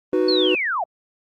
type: chord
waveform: triangle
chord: B major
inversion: first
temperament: equal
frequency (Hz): 311.1 / 370 / 493.9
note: D#4 / F#4 / B4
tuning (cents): 0 / 0 / 0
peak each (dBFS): -20 / -17 / -20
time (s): 0.13-0.55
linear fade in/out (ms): 2
type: linear sweep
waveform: sine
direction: down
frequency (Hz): 4434 to 622.3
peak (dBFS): -20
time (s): 0.28-0.84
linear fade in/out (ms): 5
effects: Opus 32 kbps